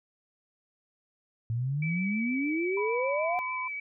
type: exponential sweep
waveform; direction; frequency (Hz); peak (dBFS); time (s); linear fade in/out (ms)
sine; up; 111 to 740; -27; 1.5-3.39; 0
type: tone with vibrato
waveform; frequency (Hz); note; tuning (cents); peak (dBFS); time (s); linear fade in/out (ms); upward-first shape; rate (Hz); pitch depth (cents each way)
sine; 2296; D7; -40; -33; 1.82-3.8; 5; sine; 6.6; 19
type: tone with pitch glide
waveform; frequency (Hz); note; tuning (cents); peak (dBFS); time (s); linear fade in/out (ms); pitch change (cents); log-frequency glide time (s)
sine; 986 to 1015.5; B5 to B5; -3 to +48; -33; 2.77-3.68; 5; +51; 2.92-3.36
effects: none